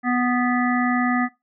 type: harmonic tone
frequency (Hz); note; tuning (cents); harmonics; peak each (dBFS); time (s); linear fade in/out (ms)
246.9; B3; 0; 1 / 3 / 5 / 7 / 8; -20 / -25 / -27 / -28 / -29; 0.03-1.29; 50
effects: noise-tail reverb RT60 0.2 s tail -17 dB re dry